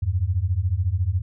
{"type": "beating tone pair", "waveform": "sine", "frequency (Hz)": [83.8, 97.8], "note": ["E2", "G2"], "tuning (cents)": [29, -4], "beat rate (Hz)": 14, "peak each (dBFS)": [-23, -22], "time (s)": [0.02, 1.22], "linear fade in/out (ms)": 10, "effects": []}